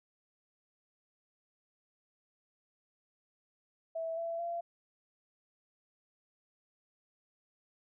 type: tone with pitch steps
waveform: sine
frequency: 655 / 669.1 / 683.6 Hz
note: E5 / E5 / F5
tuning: -11 / +26 / -37 cents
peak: -34 dBFS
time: 3.95-4.61 s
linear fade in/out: 10 ms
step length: 220 ms
effects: none